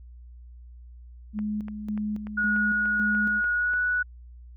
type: tone with tremolo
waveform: sine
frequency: 211 Hz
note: G#3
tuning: 28 cents sharp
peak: -26 dBFS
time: 1.33-3.42 s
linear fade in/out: 50 ms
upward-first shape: square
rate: 1.8 Hz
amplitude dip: 55%
type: click train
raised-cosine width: 0.5 ms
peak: -28 dBFS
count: 9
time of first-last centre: 1.39-3.736 s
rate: 3.41 Hz
type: tone with pitch glide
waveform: sine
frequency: 1451 to 1474.7 Hz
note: F#6 to F#6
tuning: -34 to -6 cents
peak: -22 dBFS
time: 2.37-4.03 s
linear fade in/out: 10 ms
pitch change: +28 cents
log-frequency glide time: 3.54-3.77 s
effects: added 60 Hz sine -43 dBFS peak until 4.56 s